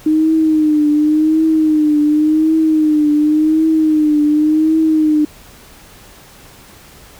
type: tone with vibrato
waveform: sine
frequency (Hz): 308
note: D#4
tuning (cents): -17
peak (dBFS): -9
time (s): 0.06-5.25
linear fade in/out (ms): 5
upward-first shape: triangle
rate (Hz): 0.9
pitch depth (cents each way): 69
effects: pink hiss -41 dBFS RMS until 7.19 s